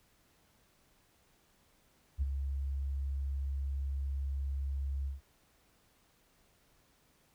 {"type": "tone with ADSR envelope", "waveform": "sine", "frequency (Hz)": 68.7, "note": "C#2", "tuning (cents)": -15, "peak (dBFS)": -25, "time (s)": [2.18, 5.21], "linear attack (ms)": 39, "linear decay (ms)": 25, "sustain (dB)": -7, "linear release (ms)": 150, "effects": ["tanh soft clip ceiling -25 dBFS", "pink hiss -69 dBFS RMS until 7.34 s"]}